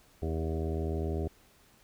harmonic tone with a mistuned harmonic, 80 Hz, D#2, 49 cents sharp, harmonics 1 / 2 / 3 / 4 / 5 / 6 / 7 / 8 / 9, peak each -32 / -39 / -41 / -40 / -37 / -47 / -46 / -46 / -47 dBFS, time 0.22-1.28 s, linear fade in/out 5 ms, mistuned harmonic 6, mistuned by -27 cents, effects pink hiss -62 dBFS RMS until 1.83 s

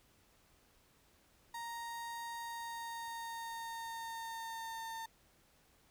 35% pulse tone with pitch glide, 932.3 to 905.2 Hz, A#5 to A5, 0 to +49 cents, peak -40 dBFS, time 1.54-5.06 s, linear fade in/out 5 ms, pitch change -51 cents, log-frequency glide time 2.41-4.92 s, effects pink hiss -69 dBFS RMS until 5.9 s

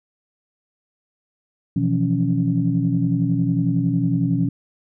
sine tone cluster, 124.5 / 164.9 / 175.8 / 278.6 Hz, B2 / E3 / F3 / C#4, +14 / +1 / +12 / +9 cents, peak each -22 dBFS, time 1.76-4.49 s, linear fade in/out 5 ms, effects tanh soft clip ceiling -6 dBFS

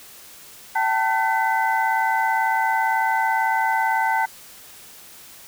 sine tone cluster, 771 / 889 / 1524 / 2010 Hz, G5 / A5 / G6 / B6, -29 / +18 / -49 / +30 cents, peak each -25 / -20 / -25 / -28 dBFS, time 0.75-4.26 s, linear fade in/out 10 ms, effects white hiss -44 dBFS RMS until 5.47 s

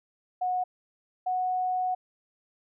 sine tone pair in turn, 731 / 736.5 Hz, F#5 / F#5, -21 / -8 cents, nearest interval unison, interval 13 cents, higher second, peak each -25 dBFS, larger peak neither, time 0.41-0.64 / 1.26-1.95 s, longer second, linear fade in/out 10 ms, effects none

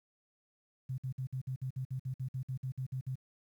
sine tone bursts, 130.1 Hz, C3, 9 cents flat, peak -34 dBFS, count 16, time 0.89-3.156 s, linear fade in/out 10 ms, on 91 ms, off 54 ms, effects 11-bit

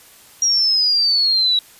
sine exponential sweep, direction down, 5710 to 3869 Hz, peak -13 dBFS, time 0.42-1.59 s, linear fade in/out 2 ms, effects white hiss -46 dBFS RMS until 1.79 s + resampled to 32000 Hz

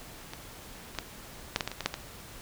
clicks, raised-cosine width 0.2 ms, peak -22 / -28 / -13 / -8 / -11 / -14 / -20 / -16 / -8 / -16 dBFS, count 10, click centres 0.335 / 0.95 / 0.987 / 1.561 / 1.608 / 1.676 / 1.716 / 1.807 / 1.86 / 1.941 s, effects pink hiss -47 dBFS RMS until 2.41 s

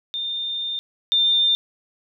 sine tone pair in turn, 3616 / 3603 Hz, A7 / A7, +47 / +40 cents, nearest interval unison, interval 7 cents, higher first, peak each -24 / -15 dBFS, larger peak second, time 0.14-0.79 / 1.12-1.55 s, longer first, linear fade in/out 0 ms, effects none

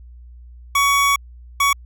25% pulse tone bursts at uneven times, 1125 Hz, C#6, 25 cents sharp, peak -10 dBFS, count 2, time 0.75-1.16 / 1.6-1.73 s, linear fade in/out 5 ms, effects added 60 Hz sine -38 dBFS peak until 1.85 s

